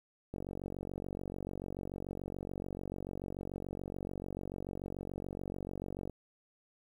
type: click train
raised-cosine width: 2 ms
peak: -27 dBFS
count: 271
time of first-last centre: 0.34-6.097 s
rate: 46.9 Hz
effects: 10-bit